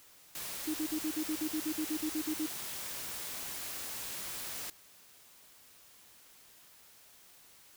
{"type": "noise", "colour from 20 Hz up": "white", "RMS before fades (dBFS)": -41, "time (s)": [0.35, 4.7], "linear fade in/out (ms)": 2}
{"type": "tone bursts", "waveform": "sine", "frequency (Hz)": 310, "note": "D#4", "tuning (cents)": -6, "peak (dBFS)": -31, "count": 15, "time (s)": [0.67, 2.465], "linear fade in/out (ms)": 10, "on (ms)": 73, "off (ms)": 50}
{"effects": ["white hiss -59 dBFS RMS until 7.76 s"]}